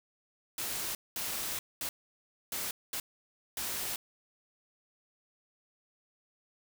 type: noise bursts at uneven times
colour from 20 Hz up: white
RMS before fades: -36 dBFS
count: 6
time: 0.58-0.95 / 1.16-1.59 / 1.81-1.89 / 2.52-2.71 / 2.93-3 / 3.57-3.96 s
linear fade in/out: 2 ms
effects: none